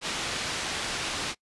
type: low-pass noise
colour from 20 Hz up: white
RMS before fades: -32 dBFS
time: 0.01-1.35 s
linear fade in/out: 50 ms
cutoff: 4700 Hz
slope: 12 dB/octave
effects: noise-tail reverb RT60 0.1 s tail -23 dB re dry + resampled to 24000 Hz